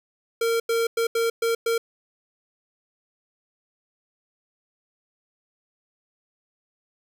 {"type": "tone bursts at uneven times", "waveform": "square", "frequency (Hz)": 460.1, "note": "A#4", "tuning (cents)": -23, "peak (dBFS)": -21, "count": 6, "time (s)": [[0.41, 0.6], [0.69, 0.87], [0.97, 1.07], [1.15, 1.3], [1.42, 1.55], [1.66, 1.78]], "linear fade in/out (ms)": 5, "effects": []}